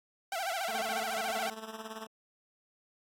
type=tone with vibrato; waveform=sawtooth; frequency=722 Hz; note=F#5; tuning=43 cents flat; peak=-29 dBFS; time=0.32-1.5 s; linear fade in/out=2 ms; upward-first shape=sine; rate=14 Hz; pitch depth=170 cents each way
type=tone with tremolo; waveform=10% pulse; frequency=220.5 Hz; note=A3; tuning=4 cents sharp; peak=-31 dBFS; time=0.68-2.07 s; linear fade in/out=5 ms; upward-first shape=sine; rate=18 Hz; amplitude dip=65%
effects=AAC 48 kbps